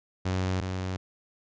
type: tone pair in turn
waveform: sawtooth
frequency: 93 / 93 Hz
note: F#2 / F#2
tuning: +9 / +9 cents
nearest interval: unison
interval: 0 cents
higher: neither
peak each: -22 / -26 dBFS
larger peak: first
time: 0.25-0.61 / 0.61-0.97 s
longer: neither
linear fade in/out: 10 ms
effects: resampled to 16000 Hz